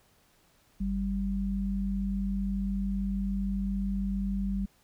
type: tone pair together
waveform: sine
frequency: 49.04 / 196 Hz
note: G1 / G3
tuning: +1 / 0 cents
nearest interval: 2 octaves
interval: 2399 cents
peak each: -32 / -29 dBFS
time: 0.8-4.66 s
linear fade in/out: 10 ms
effects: pink hiss -65 dBFS RMS until 4.83 s